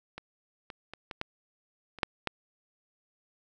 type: clicks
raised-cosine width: 0.3 ms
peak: -24 / -25 / -25 / -22 / -16 / -29 / -8 / -13 dBFS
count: 8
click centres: 0.18 / 0.702 / 0.936 / 1.112 / 1.214 / 1.987 / 2.032 / 2.273 s
effects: none